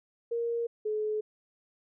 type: tone pair in turn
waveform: sine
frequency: 467.7 / 427.6 Hz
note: A#4 / A4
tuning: +6 / -49 cents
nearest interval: major second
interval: 155 cents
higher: first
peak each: -28 dBFS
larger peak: neither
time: 0.31-0.67 / 0.85-1.21 s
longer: neither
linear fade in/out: 10 ms
effects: none